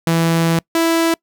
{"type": "tone pair in turn", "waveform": "sawtooth", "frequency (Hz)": [165.6, 330.4], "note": ["E3", "E4"], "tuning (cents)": [8, 4], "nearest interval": "octave", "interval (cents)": 1196, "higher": "second", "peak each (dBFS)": -9, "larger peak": "neither", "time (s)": [[0.07, 0.59], [0.75, 1.14]], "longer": "first", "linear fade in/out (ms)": 2, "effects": ["noise-tail reverb RT60 0.1 s tail -26 dB re dry"]}